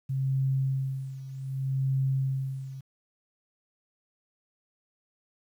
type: tone with tremolo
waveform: sine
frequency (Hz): 133.9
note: C3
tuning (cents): +40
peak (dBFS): -23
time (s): 0.09-2.81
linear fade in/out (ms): 10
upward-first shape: sine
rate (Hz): 0.65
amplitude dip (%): 80
effects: 10-bit